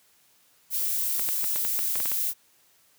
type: noise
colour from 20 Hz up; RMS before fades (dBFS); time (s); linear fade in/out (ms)
violet; -27; 0.7-2.34; 50
type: clicks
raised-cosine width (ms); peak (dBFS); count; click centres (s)
0.3; -18; 10; 1.195 / 1.289 / 1.443 / 1.56 / 1.65 / 1.791 / 1.956 / 2.002 / 2.057 / 2.117
effects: white hiss -62 dBFS RMS until 2.98 s + high-pass 60 Hz 12 dB/octave